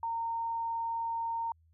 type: tone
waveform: sine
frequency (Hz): 919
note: A#5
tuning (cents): -25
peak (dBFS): -31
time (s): 0.03-1.52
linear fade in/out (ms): 2
effects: added 81 Hz sine -62 dBFS peak until 1.73 s